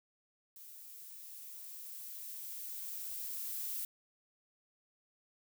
violet noise with level ramp, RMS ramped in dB -53 to -39 dBFS, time 0.56-3.85 s, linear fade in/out 2 ms, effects none

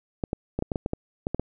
clicks, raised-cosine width 2 ms, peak -13 dBFS, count 11, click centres 0.238 / 0.331 / 0.59 / 0.624 / 0.718 / 0.758 / 0.861 / 0.934 / 1.269 / 1.346 / 1.396 s, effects none

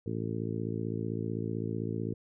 harmonic tone, 55.7 Hz, A1, 22 cents sharp, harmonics 2 / 3 / 4 / 5 / 6 / 7 / 8, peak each -36 / -38 / -39 / -40 / -41 / -41 / -42 dBFS, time 0.06-2.14 s, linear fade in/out 5 ms, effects none

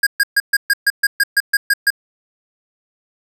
square tone bursts, 1629 Hz, G#6, 34 cents flat, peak -11 dBFS, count 12, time 0.03-1.904 s, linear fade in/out 5 ms, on 37 ms, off 130 ms, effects none

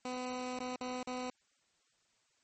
15% pulse tone with dropouts, 251.8 Hz, B3, 34 cents sharp, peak -31 dBFS, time 0.05-1.3 s, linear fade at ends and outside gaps 2 ms, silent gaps 0.59-0.602 / 0.76-0.809 / 1.029-1.073 s, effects white hiss -74 dBFS RMS until 2.43 s + MP3 32 kbps

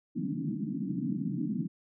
pink band-pass noise, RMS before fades -33 dBFS, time 0.15-1.68 s, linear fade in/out 20 ms, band 140 to 320 Hz, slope 96 dB/octave, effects none

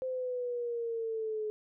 sine exponential sweep, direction down, 520 to 425 Hz, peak -32 dBFS, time 0.02-1.5 s, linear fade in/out 0 ms, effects none

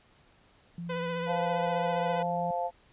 sine tone, 171.2 Hz, F3, 34 cents flat, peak -35 dBFS, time 0.78-2.51 s, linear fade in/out 2 ms
sawtooth tone with vibrato, 500 Hz, B4, 21 cents sharp, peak -28 dBFS, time 0.89-2.23 s, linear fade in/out 10 ms, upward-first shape triangle, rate 15 Hz, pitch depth 34 cents each way
sine chord, F major, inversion second, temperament just, 523.8 / 698.5 / 873.1 Hz, C5 / F5 / A5, +2 / 0 / -14 cents, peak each -34 / -31 / -34 dBFS, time 1.26-2.71 s, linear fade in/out 50 ms
effects pink hiss -62 dBFS RMS until 2.92 s + resampled to 8000 Hz

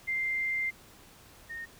sine tone pair in turn, 2093 / 1844.8 Hz, C7 / A#6, 0 / -19 cents, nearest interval major second, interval 219 cents, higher first, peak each -28 / -37 dBFS, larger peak first, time 0.07-0.71 / 1.49-1.66 s, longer first, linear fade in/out 20 ms, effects pink hiss -55 dBFS RMS until 1.79 s

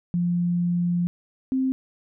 sine tone pair in turn, 174.61 / 262.2 Hz, F3 / C4, 0 / +4 cents, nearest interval perfect fifth, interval 704 cents, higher second, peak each -20 dBFS, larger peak neither, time 0.14-1.07 / 1.52-1.72 s, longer first, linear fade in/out 0 ms, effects none

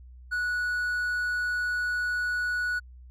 triangle tone, 1469 Hz, F#6, 13 cents flat, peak -24 dBFS, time 0.31-2.8 s, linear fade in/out 20 ms, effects added 62 Hz sine -45 dBFS peak until 3.1 s

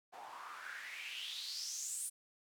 white noise with band-pass filter sweep, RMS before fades -45 dBFS, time 0.12-2.1 s, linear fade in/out 20 ms, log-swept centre 730 to 9600 Hz, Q 5.5, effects none

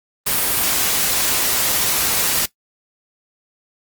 white noise, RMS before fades -18 dBFS, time 0.26-2.46 s, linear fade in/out 10 ms, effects noise-tail reverb RT60 0.1 s tail -17 dB re dry + Opus 32 kbps

